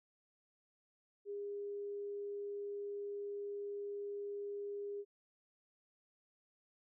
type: tone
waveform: sine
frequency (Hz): 406.2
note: G#4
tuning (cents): -38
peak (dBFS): -40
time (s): 1.25-5.05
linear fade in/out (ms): 50
effects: none